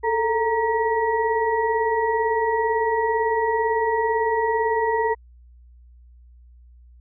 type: tone cluster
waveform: sine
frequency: 427 / 444.9 / 932 / 1927 Hz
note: G#4 / A4 / A#5 / B6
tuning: +48 / +19 / -1 / -43 cents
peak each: -30 / -22 / -22 / -29 dBFS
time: 0.03-5.15 s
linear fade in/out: 20 ms
effects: added 60 Hz sine -46 dBFS peak until 7 s